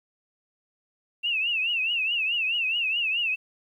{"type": "tone with vibrato", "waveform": "sine", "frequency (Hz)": 2702, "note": "E7", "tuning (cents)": 42, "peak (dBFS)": -23, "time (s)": [1.23, 3.36], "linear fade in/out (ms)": 20, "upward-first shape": "triangle", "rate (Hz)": 4.7, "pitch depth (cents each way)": 150, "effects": ["10-bit"]}